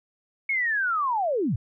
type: linear sweep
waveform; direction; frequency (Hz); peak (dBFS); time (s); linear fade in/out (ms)
sine; down; 2217 to 85; -22; 0.49-1.56; 5
effects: none